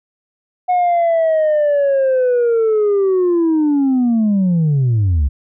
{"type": "linear sweep", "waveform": "sine", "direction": "down", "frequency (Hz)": [730, 64.1], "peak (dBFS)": -9, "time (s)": [0.68, 5.29], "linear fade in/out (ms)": 20, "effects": ["tanh soft clip ceiling -10 dBFS"]}